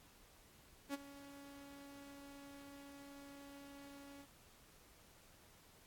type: tone with ADSR envelope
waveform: sawtooth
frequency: 280.7 Hz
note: C#4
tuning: 22 cents sharp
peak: -34 dBFS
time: 0.89-4.27 s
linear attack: 49 ms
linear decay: 24 ms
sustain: -16 dB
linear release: 67 ms
effects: pink hiss -65 dBFS RMS until 5.86 s + AAC 64 kbps